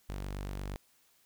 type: tone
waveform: sawtooth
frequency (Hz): 48.56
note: G1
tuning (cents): -16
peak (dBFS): -33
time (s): 0.09-0.76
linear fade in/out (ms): 0
effects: white hiss -68 dBFS RMS until 1.25 s